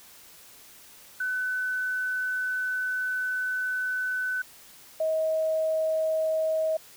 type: tone pair in turn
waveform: sine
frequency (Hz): 1506 / 634.8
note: F#6 / D#5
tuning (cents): +30 / +35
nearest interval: octave + minor third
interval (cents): 1495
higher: first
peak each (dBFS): -26 / -23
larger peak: second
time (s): 1.2-4.42 / 5-6.77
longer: first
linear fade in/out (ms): 5
effects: white hiss -51 dBFS RMS until 6.96 s